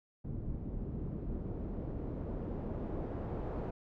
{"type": "noise with low-pass filter sweep", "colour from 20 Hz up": "pink", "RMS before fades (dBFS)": -39, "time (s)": [0.24, 3.71], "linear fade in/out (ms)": 10, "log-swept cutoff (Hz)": [240, 670], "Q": 0.9, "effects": []}